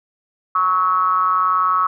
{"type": "ring-modulated tone", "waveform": "triangle", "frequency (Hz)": 89.6, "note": "F2", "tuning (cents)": 45, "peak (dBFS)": -9, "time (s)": [0.55, 1.87], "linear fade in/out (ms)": 5, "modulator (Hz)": 1200, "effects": []}